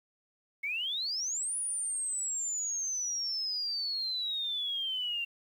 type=exponential two-way sweep; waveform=sine; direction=up then down; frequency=2162 to 9850 to 2750 Hz; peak=-31 dBFS; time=0.63-5.25 s; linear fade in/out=10 ms; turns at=1.56 s; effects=10-bit